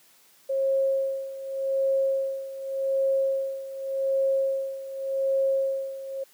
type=tone with tremolo; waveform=sine; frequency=540 Hz; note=C#5; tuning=45 cents flat; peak=-20 dBFS; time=0.49-6.24 s; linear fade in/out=10 ms; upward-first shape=sine; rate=0.86 Hz; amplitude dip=80%; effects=white hiss -58 dBFS RMS until 6.33 s + high-pass 150 Hz 12 dB/octave